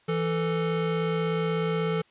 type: tone pair together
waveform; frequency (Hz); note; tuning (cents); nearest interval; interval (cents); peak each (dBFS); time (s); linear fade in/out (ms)
square; 166 / 441.6; E3 / A4; +12 / +6; octave + perfect fourth; 1694; -28; 0.08-2.02; 10
effects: white hiss -62 dBFS RMS until 2.1 s + resampled to 8000 Hz